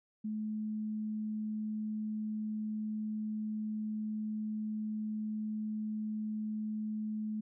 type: tone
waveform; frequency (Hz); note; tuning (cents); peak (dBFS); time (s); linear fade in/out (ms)
sine; 214.8; A3; -41; -34; 0.24-7.41; 10
effects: none